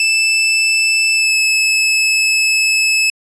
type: tone with pitch glide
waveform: sawtooth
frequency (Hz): 2637 to 2602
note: E7 to E7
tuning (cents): 0 to -23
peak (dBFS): -8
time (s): 0-3.1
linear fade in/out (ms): 2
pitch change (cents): -23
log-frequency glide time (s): 1.14-1.35
effects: resampled to 22050 Hz